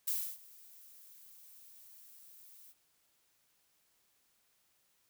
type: noise with ADSR envelope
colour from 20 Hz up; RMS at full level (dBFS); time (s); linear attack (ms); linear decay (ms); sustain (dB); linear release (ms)
violet; -33; 0.07-2.74; 10; 290; -24; 41
effects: white hiss -74 dBFS RMS until 5.09 s